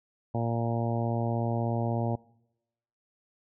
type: harmonic tone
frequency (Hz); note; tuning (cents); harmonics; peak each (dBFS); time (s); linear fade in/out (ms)
116.54; A#2; 0; 1 / 2 / 3 / 4 / 5 / 6 / 7 / 8; -29 / -33 / -37 / -39 / -36 / -37 / -39 / -43; 0.34-2.16; 10
effects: noise-tail reverb RT60 0.9 s tail -24 dB re dry